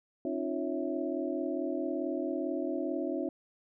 sine tone cluster, 268.8 / 306.7 / 351.3 / 557 / 656 Hz, C4 / D#4 / F4 / C#5 / E5, +47 / -25 / +10 / +8 / -9 cents, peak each -36 / -36 / -36 / -39 / -39 dBFS, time 0.25-3.29 s, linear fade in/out 2 ms, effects none

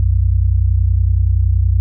sine tone pair together, 61.5 / 92.15 Hz, B1 / F#2, -7 / -7 cents, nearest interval perfect fifth, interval 700 cents, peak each -13 dBFS, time 0-1.8 s, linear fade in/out 0 ms, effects none

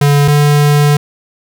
square tone pair in turn, 143.8 / 146.4 Hz, D3 / D3, -36 / -5 cents, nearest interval unison, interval 31 cents, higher second, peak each -7 dBFS, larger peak neither, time 0.01-0.28 / 0.28-0.97 s, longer second, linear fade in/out 5 ms, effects none

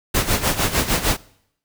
pink noise with tremolo, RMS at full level -17 dBFS, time 0.14-1.17 s, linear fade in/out 10 ms, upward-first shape sine, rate 6.6 Hz, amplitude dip 75%, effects noise-tail reverb RT60 0.7 s tail -22 dB re dry

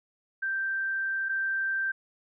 sine tone pair in turn, 1568 / 1568 Hz, G6 / G6, 0 / 0 cents, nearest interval unison, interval 0 cents, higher neither, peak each -27 / -26 dBFS, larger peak second, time 0.42-1.29 / 1.29-1.92 s, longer first, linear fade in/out 10 ms, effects none

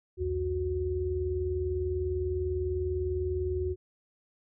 sine tone cluster, 65.2 / 85.2 / 368.2 Hz, C2 / F2 / F#4, -5 / -42 / -8 cents, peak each -36 / -33 / -30 dBFS, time 0.17-3.76 s, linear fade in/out 50 ms, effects none

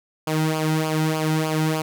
sawtooth tone with flanger, 156.8 Hz, D#3, 14 cents sharp, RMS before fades -22 dBFS, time 0.27-1.82 s, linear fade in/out 5 ms, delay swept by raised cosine 0.51 to 1.81 ms, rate 3.3 Hz, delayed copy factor -0.7, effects none

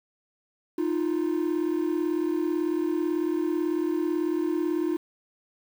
triangle tone pair together, 311.1 / 349.2 Hz, D#4 / F4, 0 / 0 cents, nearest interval major second, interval 200 cents, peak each -24 dBFS, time 0.78-4.97 s, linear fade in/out 5 ms, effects tanh soft clip ceiling -16 dBFS + 8-bit

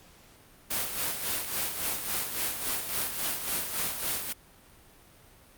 white noise with tremolo, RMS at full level -29 dBFS, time 0.7-4.33 s, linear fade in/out 10 ms, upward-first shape sine, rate 3.6 Hz, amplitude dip 55%, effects pink hiss -56 dBFS RMS until 5.57 s + Opus 48 kbps

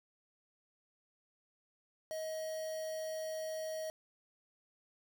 triangle tone with quantisation, 633 Hz, D#5, 30 cents sharp, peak -36 dBFS, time 2.11-3.9 s, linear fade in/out 0 ms, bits 8, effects none

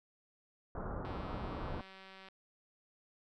pink low-pass noise, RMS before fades -41 dBFS, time 0.75-1.81 s, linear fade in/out 2 ms, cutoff 1400 Hz, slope 48 dB/octave
click train, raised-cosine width 0.3 ms, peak -38 dBFS, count 237, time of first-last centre 1.05-2.286 s, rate 191 Hz
effects none

